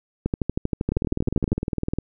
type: two click trains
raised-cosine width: 3 ms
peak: -11 / -9 dBFS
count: 22 / 17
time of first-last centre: 0.92-1.986 / 0.26-1.52 s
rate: 19.7 / 12.7 Hz
effects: none

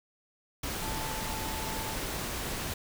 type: tone in noise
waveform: sine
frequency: 880 Hz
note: A5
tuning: in tune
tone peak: -40 dBFS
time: 0.82-1.94 s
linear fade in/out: 5 ms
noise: pink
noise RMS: -35 dBFS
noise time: 0.63-2.74 s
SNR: -8 dB
effects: none

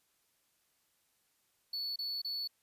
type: tone bursts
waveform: triangle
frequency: 4435 Hz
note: C#8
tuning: in tune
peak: -34 dBFS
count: 3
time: 1.73-2.476 s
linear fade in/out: 5 ms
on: 230 ms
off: 28 ms
effects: white hiss -75 dBFS RMS until 2.62 s + resampled to 32000 Hz

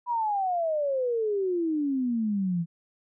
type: exponential sweep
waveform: sine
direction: down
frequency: 987.8 to 163.8 Hz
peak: -24 dBFS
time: 0.06-2.66 s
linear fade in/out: 50 ms
effects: none

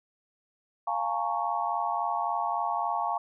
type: chord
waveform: sine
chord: Bb minor seventh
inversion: second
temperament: equal with one note detuned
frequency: 698.5 / 830.6 / 914.2 / 1108.7 Hz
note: F5 / Ab5 / Bb5 / Db6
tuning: 0 / 0 / -34 / 0 cents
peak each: -32 dBFS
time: 0.87-3.18 s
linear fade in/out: 5 ms
effects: none

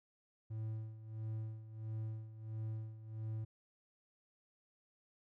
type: tone with tremolo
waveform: triangle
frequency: 110 Hz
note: A2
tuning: in tune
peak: -36 dBFS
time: 0.5-3.45 s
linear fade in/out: 10 ms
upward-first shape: sine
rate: 1.5 Hz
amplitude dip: 75%
effects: none

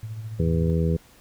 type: tone with tremolo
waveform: sine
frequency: 110 Hz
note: A2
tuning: in tune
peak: -29 dBFS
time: 0.03-0.7 s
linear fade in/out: 0 ms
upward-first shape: sine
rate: 14 Hz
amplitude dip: 50%
type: harmonic tone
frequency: 82.1 Hz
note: E2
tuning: 6 cents flat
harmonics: 1 / 2 / 3 / 4 / 5 / 6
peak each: -24 / -22 / -34 / -35 / -30 / -31 dBFS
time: 0.39-0.97 s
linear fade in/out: 10 ms
effects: pink hiss -54 dBFS RMS until 1.2 s

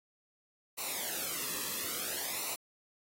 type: noise with flanger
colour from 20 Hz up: white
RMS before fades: -37 dBFS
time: 0.77-2.56 s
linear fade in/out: 20 ms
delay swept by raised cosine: 0.6 to 1.37 ms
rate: 0.58 Hz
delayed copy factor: -0.75
effects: AAC 48 kbps

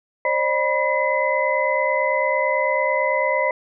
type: tone cluster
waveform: sine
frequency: 534 / 603 / 979 / 2032 Hz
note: C5 / D5 / B5 / B6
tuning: +35 / +46 / -15 / +49 cents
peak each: -23 dBFS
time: 0.25-3.51 s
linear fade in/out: 2 ms
effects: none

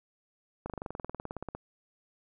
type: slowing click train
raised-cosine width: 1 ms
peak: -23 dBFS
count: 19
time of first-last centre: 0.66-1.55 s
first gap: 38 ms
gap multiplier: 1.03
effects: none

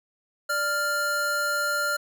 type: tone pair together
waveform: square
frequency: 587.3 / 1396.9 Hz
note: D5 / F6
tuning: 0 / 0 cents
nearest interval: octave + minor third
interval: 1500 cents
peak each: -32 / -25 dBFS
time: 0.49-1.97 s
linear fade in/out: 10 ms
effects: none

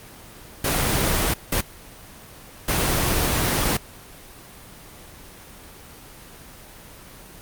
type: noise bursts at uneven times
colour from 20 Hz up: pink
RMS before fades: -21 dBFS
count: 3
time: 0.64-1.34 / 1.52-1.61 / 2.68-3.77 s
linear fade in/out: 5 ms
effects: pink hiss -43 dBFS RMS until 7.41 s + Opus 24 kbps

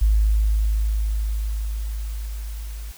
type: tone with level ramp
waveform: sine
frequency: 53 Hz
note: G#1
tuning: 36 cents sharp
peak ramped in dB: -13 to -30 dBFS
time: 0.01-2.92 s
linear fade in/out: 10 ms
effects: white hiss -45 dBFS RMS until 2.97 s

